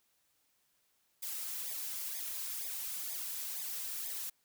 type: noise with flanger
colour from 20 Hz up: blue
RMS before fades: -40 dBFS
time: 1.22-4.3 s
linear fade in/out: 10 ms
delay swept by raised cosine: 0.69 to 3.59 ms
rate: 2.1 Hz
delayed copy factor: -0.95
effects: white hiss -75 dBFS RMS until 4.44 s